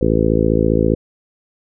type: harmonic tone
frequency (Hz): 55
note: A1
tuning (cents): 0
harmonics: 1 / 2 / 3 / 4 / 5 / 6 / 7 / 8 / 9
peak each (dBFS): -21 / -21 / -21 / -21 / -21 / -21 / -21 / -21 / -21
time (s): 0.01-0.95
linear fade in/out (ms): 5
effects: none